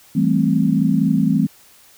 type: chord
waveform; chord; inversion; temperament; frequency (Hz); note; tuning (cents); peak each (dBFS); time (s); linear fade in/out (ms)
sine; A minor seventh; second; equal; 164.81 / 196 / 220 / 261.6; E3 / G3 / A3 / C4; 0 / 0 / 0 / 0; -19; 0.15-1.47; 10
effects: white hiss -49 dBFS RMS until 1.97 s